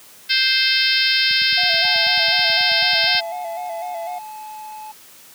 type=harmonic tone; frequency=523.3 Hz; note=C5; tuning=in tune; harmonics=3 / 4 / 5 / 6 / 7 / 8 / 9 / 10; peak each=-23 / -23 / -23 / -23 / -23 / -23 / -23 / -23 dBFS; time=0.29-3.21 s; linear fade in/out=20 ms
type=click train; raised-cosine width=5 ms; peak=-28 dBFS; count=18; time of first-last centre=1.31-3.15 s; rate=9.24 Hz
type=tone with vibrato; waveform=triangle; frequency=696 Hz; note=F5; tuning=6 cents flat; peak=-24 dBFS; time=1.57-4.19 s; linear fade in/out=10 ms; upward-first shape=square; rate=4 Hz; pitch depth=55 cents each way
type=tone; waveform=triangle; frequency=860 Hz; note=A5; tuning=40 cents flat; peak=-30 dBFS; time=1.84-4.92 s; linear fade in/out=10 ms
effects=white hiss -45 dBFS RMS until 5.34 s + high-pass 100 Hz 12 dB/octave